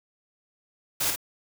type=noise with echo; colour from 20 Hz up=white; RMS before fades=-26 dBFS; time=1-1.11 s; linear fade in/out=10 ms; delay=51 ms; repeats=1; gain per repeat=-4 dB; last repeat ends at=1.161 s; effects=none